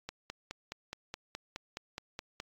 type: click train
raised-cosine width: 0.2 ms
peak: -22 dBFS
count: 12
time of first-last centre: 0.09-2.401 s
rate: 4.76 Hz
effects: AAC 48 kbps